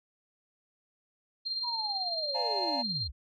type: tone with tremolo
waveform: sine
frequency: 4186 Hz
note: C8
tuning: in tune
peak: -29 dBFS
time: 1.45-3.08 s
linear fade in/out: 20 ms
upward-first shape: sine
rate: 18 Hz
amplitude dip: 50%
type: linear sweep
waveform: sine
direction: down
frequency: 987.8 to 51.7 Hz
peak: -36 dBFS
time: 1.63-3.12 s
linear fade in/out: 20 ms
type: chord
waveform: triangle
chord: Bb dominant seventh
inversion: first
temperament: just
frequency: 582.7 / 699.2 / 839.1 / 932.3 Hz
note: D5 / F5 / Ab5 / Bb5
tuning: -14 / +2 / +18 / 0 cents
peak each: -35 dBFS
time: 2.34-2.83 s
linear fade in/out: 20 ms
effects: none